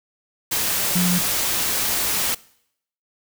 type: tone in noise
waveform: sine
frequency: 179.4 Hz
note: F3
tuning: 47 cents sharp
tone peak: -17 dBFS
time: 0.95-1.19 s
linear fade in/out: 10 ms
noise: white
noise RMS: -22 dBFS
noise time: 0.51-2.35 s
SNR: +2 dB
effects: noise-tail reverb RT60 0.7 s tail -22 dB re dry